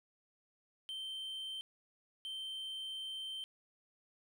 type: tone bursts at uneven times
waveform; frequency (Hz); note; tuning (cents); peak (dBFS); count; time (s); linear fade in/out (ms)
triangle; 3116; G7; -11; -39; 2; 0.89-1.61 / 2.25-3.44; 0
effects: none